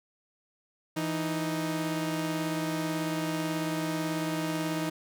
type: tone pair together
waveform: sawtooth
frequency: 164.81 / 311.4 Hz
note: E3 / D#4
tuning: 0 / +2 cents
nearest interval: major seventh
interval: 1102 cents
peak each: -29 / -27 dBFS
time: 0.96-4.9 s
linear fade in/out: 10 ms
effects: none